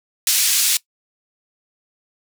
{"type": "band-pass noise", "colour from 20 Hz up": "white", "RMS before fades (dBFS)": -17, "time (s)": [0.27, 0.77], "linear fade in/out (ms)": 2, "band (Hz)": [2900, 11000], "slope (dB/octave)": 12, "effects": ["noise-tail reverb RT60 0.1 s tail -20 dB re dry"]}